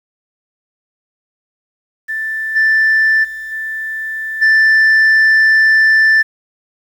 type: tone with level steps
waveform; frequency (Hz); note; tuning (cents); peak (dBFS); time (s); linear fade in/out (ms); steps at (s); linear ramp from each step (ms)
sine; 1766; A6; +6; -17 / -7 / -23 / -19 / -4; 2.08-6.23; 20; 2.55 / 3.23 / 3.51 / 4.41; 20
effects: tanh soft clip ceiling -6 dBFS + 7-bit